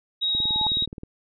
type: tone with vibrato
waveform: sine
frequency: 3796 Hz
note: A#7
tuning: 31 cents sharp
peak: -21 dBFS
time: 0.21-0.86 s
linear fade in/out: 20 ms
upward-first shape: sine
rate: 15 Hz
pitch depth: 9 cents each way
type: tone with exponential growth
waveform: sine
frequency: 856 Hz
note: A5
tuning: 48 cents flat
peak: -23 dBFS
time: 0.23-0.67 s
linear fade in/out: 1 ms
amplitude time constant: 94 ms
type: click train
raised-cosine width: 3 ms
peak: -23 dBFS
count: 14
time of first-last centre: 0.35-1.034 s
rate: 19 Hz
effects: none